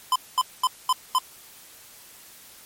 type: tone bursts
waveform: square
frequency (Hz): 1021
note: C6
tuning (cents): -43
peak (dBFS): -18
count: 5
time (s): 0.12-1.185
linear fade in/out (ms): 2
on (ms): 37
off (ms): 220
effects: white hiss -48 dBFS RMS until 2.65 s + MP3 64 kbps